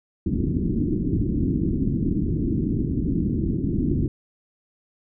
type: low-pass noise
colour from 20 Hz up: white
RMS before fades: -23 dBFS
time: 0.26-4.08 s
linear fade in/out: 2 ms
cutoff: 330 Hz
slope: 48 dB/octave
effects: none